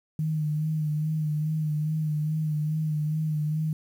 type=tone with vibrato; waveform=sine; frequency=153.8 Hz; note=D#3; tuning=20 cents flat; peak=-24 dBFS; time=0.19-3.73 s; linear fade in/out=2 ms; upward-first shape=sine; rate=2.4 Hz; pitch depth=37 cents each way; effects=9-bit